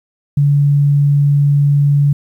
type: tone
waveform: sine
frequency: 143.3 Hz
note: D3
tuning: 42 cents flat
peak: -8 dBFS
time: 0.37-2.13 s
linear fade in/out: 5 ms
effects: 8-bit